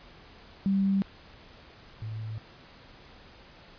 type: tone pair in turn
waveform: sine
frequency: 195.2 / 109.55 Hz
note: G3 / A2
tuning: -7 / -7 cents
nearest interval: minor seventh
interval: 1000 cents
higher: first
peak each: -22 / -33 dBFS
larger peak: first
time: 0.66-1.02 / 2.02-2.38 s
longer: neither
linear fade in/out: 0 ms
effects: pink hiss -52 dBFS RMS until 3.78 s + resampled to 11025 Hz